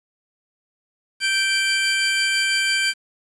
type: tone pair together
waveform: 25% pulse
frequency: 1564 / 2343 Hz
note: G6 / D7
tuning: -4 / -5 cents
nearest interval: perfect fifth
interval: 699 cents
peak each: -17 dBFS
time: 1.2-2.94 s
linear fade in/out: 50 ms
effects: resampled to 24000 Hz + 8-bit